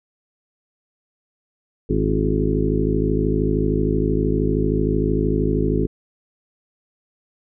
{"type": "harmonic tone with a mistuned harmonic", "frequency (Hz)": 53, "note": "G#1", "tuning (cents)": 36, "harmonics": [1, 2, 3, 4, 5, 6, 7, 8], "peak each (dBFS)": [-23, -27, -24, -29, -24, -27, -25, -25], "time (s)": [1.89, 5.87], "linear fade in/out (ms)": 10, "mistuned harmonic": 6, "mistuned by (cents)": 66, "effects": []}